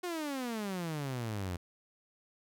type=exponential sweep; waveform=sawtooth; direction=down; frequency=366.5 to 85 Hz; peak=-31 dBFS; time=0.03-1.57 s; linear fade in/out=10 ms; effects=none